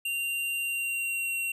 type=tone with pitch glide; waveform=square; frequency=2774 to 2741 Hz; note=F7 to F7; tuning=-12 to -33 cents; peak=-29 dBFS; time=0.05-1.52 s; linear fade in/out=5 ms; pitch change=-21 cents; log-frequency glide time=0.59-1.35 s; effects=none